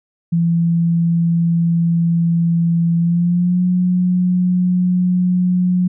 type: tone with pitch glide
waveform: sine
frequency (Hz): 168.5 to 180.59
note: E3 to F#3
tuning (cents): +38 to -42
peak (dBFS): -12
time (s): 0.32-5.88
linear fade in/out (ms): 10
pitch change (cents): +120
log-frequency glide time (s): 2.97-3.62
effects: none